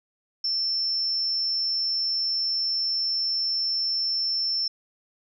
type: tone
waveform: sine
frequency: 5360 Hz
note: E8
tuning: 28 cents sharp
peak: -23 dBFS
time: 0.44-4.68 s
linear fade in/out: 5 ms
effects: none